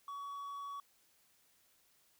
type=tone; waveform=triangle; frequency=1128 Hz; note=C#6; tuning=30 cents sharp; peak=-40 dBFS; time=0.08-0.8 s; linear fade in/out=2 ms; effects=white hiss -71 dBFS RMS until 2.19 s